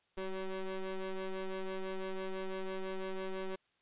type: ring-modulated tone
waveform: 35% pulse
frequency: 190 Hz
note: F#3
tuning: 46 cents sharp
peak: -32 dBFS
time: 0.17-3.56 s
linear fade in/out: 10 ms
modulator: 187 Hz
effects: white hiss -75 dBFS RMS until 3.81 s + resampled to 8000 Hz